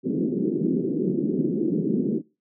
white band-pass noise, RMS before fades -24 dBFS, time 0.03-2.22 s, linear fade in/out 50 ms, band 160 to 390 Hz, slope 48 dB/octave, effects noise-tail reverb RT60 0.3 s tail -23 dB re dry

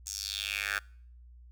10% pulse tone with high-pass filter sweep, 100.3 Hz, G2, 40 cents sharp, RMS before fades -35 dBFS, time 0.06-0.79 s, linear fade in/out 5 ms, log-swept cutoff 6800 to 1500 Hz, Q 3.6, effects noise-tail reverb RT60 0.6 s tail -26 dB re dry + added 60 Hz sine -50 dBFS peak until 1.51 s

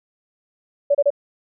sine tone bursts, 571 Hz, D5, 49 cents flat, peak -12 dBFS, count 3, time 0.9-1.104 s, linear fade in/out 10 ms, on 48 ms, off 30 ms, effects none

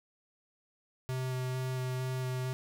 square tone with vibrato, 128.6 Hz, C3, 30 cents flat, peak -33 dBFS, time 1.09-2.53 s, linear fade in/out 0 ms, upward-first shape square, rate 2.2 Hz, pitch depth 8 cents each way, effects none

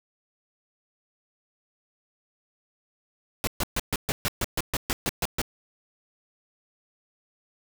pink noise bursts, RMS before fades -26 dBFS, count 13, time 3.44-5.416 s, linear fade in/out 0 ms, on 32 ms, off 130 ms, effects none

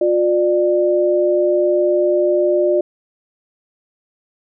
sine tone pair together, 356.6 / 595.4 Hz, F4 / D5, +36 / +24 cents, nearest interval major sixth, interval 888 cents, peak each -15 dBFS, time 0.01-2.81 s, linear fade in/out 5 ms, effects none

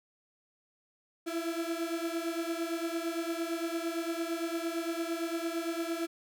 35% pulse beating tone pair, 329.6 / 338.4 Hz, E4 / E4, 0 / +45 cents, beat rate 8.8 Hz, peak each -33 / -34 dBFS, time 1.26-6.07 s, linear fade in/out 20 ms, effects none

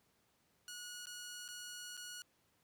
10% pulse tone with dropouts, 1453 Hz, F#6, 32 cents flat, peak -38 dBFS, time 0.68-2.22 s, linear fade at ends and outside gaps 1 ms, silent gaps 1.057-1.069 / 1.48-1.487 / 1.969-1.975 s, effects pink hiss -75 dBFS RMS until 2.63 s + high-pass 80 Hz 12 dB/octave

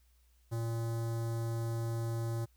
square tone with notch filter, 115.1 Hz, A#2, 22 cents flat, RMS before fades -35 dBFS, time 0.51-2.46 s, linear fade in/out 20 ms, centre 2600 Hz, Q 0.56, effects added 60 Hz sine -64 dBFS peak until 2.56 s + white hiss -74 dBFS RMS until 2.56 s

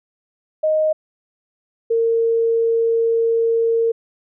sine tone pair in turn, 622.3 / 458 Hz, D#5 / A#4, 0 / -31 cents, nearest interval perfect fourth, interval 531 cents, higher first, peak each -14 dBFS, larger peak neither, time 0.63-0.93 / 1.9-3.92 s, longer second, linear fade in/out 10 ms, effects none

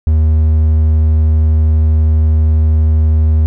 triangle tone, 78.1 Hz, D#2, 7 cents sharp, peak -5 dBFS, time 0.07-3.46 s, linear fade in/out 0 ms, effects none

